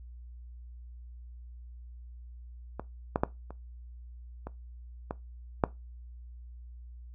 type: clicks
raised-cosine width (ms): 1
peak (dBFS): -21 / -12 / -10 / -29 / -24 / -19 / -8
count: 7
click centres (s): 2.796 / 3.159 / 3.235 / 3.506 / 4.47 / 5.109 / 5.638
effects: noise-tail reverb RT60 0.2 s tail -19 dB re dry + added 60 Hz sine -44 dBFS peak until 7.14 s